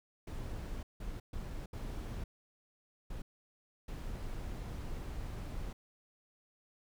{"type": "noise bursts at uneven times", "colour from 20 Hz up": "brown", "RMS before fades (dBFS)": -41, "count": 6, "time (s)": [[0.27, 0.83], [1, 1.2], [1.33, 1.66], [1.73, 2.24], [3.1, 3.22], [3.88, 5.73]], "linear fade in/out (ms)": 5, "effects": []}